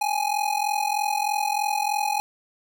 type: ring-modulated tone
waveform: square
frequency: 832 Hz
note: G#5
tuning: 3 cents sharp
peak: -20 dBFS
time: 0.01-2.2 s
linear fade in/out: 0 ms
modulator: 21.6 Hz
effects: none